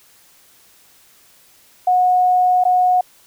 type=tone with dropouts; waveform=sine; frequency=729 Hz; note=F#5; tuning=26 cents flat; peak=-11 dBFS; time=1.87-3.01 s; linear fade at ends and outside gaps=5 ms; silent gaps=2.639-2.651 s; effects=white hiss -51 dBFS RMS until 3.26 s